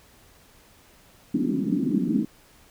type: band-pass noise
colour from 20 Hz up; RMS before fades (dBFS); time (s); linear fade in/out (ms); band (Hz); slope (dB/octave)
pink; -24; 1.34-2.25; 5; 180 to 320; 48
effects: pink hiss -55 dBFS RMS until 2.7 s